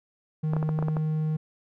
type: tone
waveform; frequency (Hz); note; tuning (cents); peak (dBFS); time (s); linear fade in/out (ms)
triangle; 155.56; D#3; 0; -22; 0.43-1.37; 10
type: clicks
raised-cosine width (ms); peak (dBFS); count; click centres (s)
1; -17; 8; 0.535 / 0.566 / 0.628 / 0.691 / 0.789 / 0.826 / 0.884 / 0.968
effects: none